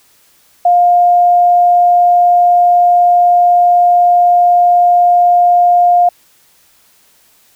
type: tone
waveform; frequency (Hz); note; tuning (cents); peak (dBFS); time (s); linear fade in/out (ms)
sine; 706; F5; +19; -5; 0.65-6.09; 5
effects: white hiss -50 dBFS RMS until 7.55 s